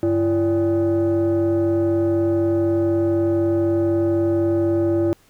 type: tone with frequency modulation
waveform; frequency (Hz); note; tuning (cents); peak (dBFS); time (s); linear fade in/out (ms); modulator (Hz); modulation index
sine; 338; E4; +43; -14; 0.03-5.13; 0; 240; 0.7
effects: tanh soft clip ceiling -14 dBFS + pink hiss -56 dBFS RMS until 5.29 s